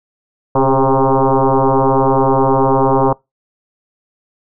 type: tone with frequency modulation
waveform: sine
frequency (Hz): 263.3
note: C4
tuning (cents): +11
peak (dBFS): -9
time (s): 0.55-3.13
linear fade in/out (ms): 5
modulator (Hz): 134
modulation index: 6
effects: noise-tail reverb RT60 0.2 s tail -25 dB re dry